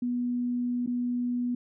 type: tone with dropouts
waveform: sine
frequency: 244.4 Hz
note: B3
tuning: 18 cents flat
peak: -26 dBFS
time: 0.02-1.55 s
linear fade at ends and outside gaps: 5 ms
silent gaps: 0.863-0.873 s
effects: none